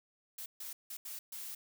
blue noise bursts at uneven times, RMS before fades -44 dBFS, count 5, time 0.38-0.46 / 0.6-0.73 / 0.9-0.97 / 1.05-1.19 / 1.32-1.55 s, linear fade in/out 5 ms, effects none

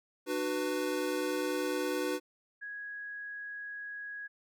square chord, B minor, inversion first, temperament equal with one note detuned, 300.2 / 370 / 493.9 Hz, D4 / F#4 / B4, +38 / 0 / 0 cents, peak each -36 dBFS, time 0.26-2.2 s, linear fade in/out 50 ms
sine tone, 1661.2 Hz, G#6, in tune, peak -39 dBFS, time 2.61-4.28 s, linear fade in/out 20 ms
effects none

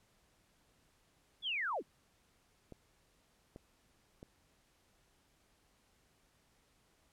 sine linear sweep, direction down, 3520 to 161 Hz, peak -34 dBFS, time 1.42-1.83 s, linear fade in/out 50 ms
clicks, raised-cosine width 2 ms, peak -36 dBFS, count 3, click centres 2.723 / 3.561 / 4.229 s
effects pink hiss -72 dBFS RMS until 7.12 s + low-pass 12000 Hz 12 dB/octave

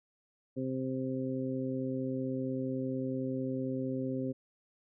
harmonic tone, 130.81 Hz, C3, in tune, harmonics 1 / 2 / 3 / 4, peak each -39 / -34 / -40 / -40 dBFS, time 0.56-4.33 s, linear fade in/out 20 ms, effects none

